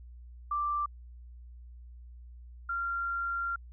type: tone pair in turn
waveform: sine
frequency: 1176 / 1382.4 Hz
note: D6 / F6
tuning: +2 / -18 cents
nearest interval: minor third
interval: 280 cents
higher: second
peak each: -28 / -30 dBFS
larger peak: first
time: 0.51-0.86 / 2.69-3.56 s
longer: second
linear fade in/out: 5 ms
effects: added 60 Hz sine -46 dBFS peak until 3.72 s